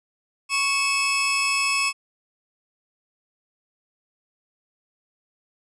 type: tone pair together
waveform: sawtooth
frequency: 1108.7 / 2598 Hz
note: C#6 / E7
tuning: 0 / -26 cents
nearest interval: octave + minor third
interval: 1474 cents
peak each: -22 / -18 dBFS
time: 0.49-1.93 s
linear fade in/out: 50 ms
effects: resampled to 24000 Hz